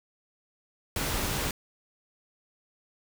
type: noise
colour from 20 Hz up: pink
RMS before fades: -30 dBFS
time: 0.96-1.51 s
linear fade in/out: 2 ms
effects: none